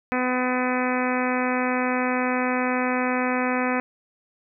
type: harmonic tone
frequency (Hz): 252.1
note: B3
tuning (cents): +36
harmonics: 1 / 2 / 3 / 4 / 5 / 6 / 7 / 8 / 9 / 10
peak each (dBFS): -25 / -28 / -30 / -31 / -32 / -33 / -33 / -34 / -35 / -35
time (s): 0.12-3.8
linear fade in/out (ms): 0
effects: none